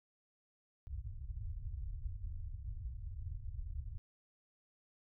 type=low-pass noise; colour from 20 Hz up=pink; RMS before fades=-43 dBFS; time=0.87-3.98 s; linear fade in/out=0 ms; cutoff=110 Hz; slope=48 dB/octave; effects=none